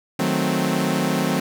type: chord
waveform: sawtooth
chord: D# diminished seventh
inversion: none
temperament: equal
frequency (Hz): 155.56 / 185 / 220 / 261.6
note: D#3 / F#3 / A3 / C4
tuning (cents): 0 / 0 / 0 / 0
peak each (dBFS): -22 / -20 / -22 / -20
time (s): 0.19-1.4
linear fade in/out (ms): 5
effects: none